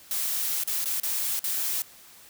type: noise with dropouts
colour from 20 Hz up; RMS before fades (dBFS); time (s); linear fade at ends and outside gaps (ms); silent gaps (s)
blue; -28; 0.11-1.82; 1; 0.636-0.675 / 0.844-0.857 / 1-1.033 / 1.393-1.441
effects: white hiss -51 dBFS RMS until 2.29 s